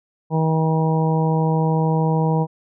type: harmonic tone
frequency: 159.6 Hz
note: D#3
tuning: 44 cents sharp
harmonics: 1 / 2 / 3 / 4 / 5 / 6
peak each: -17 / -28 / -24 / -31 / -27 / -27 dBFS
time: 0.3-2.47 s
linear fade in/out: 50 ms
effects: none